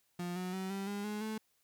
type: tone with pitch steps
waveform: 35% pulse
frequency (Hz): 176.2 / 182.52 / 189.06 / 195.85 / 202.9 / 210.1 / 217.7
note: F3 / F#3 / F#3 / G3 / G#3 / G#3 / A3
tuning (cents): +16 / -23 / +38 / -1 / -40 / +20 / -18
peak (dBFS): -35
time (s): 0.19-1.38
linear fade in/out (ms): 5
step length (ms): 170
effects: white hiss -75 dBFS RMS until 1.63 s